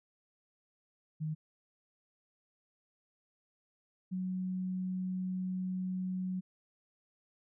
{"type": "tone pair in turn", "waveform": "sine", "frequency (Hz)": [155.56, 184.99], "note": ["D#3", "F#3"], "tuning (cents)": [0, 0], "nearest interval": "minor third", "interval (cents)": 300, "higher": "second", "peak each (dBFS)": [-33, -33], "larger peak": "neither", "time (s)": [[1.2, 1.35], [4.11, 6.41]], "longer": "second", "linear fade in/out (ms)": 20, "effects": []}